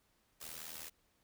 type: noise with amplitude modulation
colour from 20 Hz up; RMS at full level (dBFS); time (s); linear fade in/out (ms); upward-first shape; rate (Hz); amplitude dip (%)
white; -44; 0.4-0.9; 20; sine; 79.4; 80
effects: pink hiss -75 dBFS RMS until 1.23 s